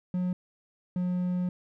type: tone pair in turn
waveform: triangle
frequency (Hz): 180.9 / 179.98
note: F#3 / F#3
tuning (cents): -39 / -48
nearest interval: unison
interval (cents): 9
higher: first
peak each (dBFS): -24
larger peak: neither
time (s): 0.14-0.33 / 0.96-1.49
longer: second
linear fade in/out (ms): 2
effects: none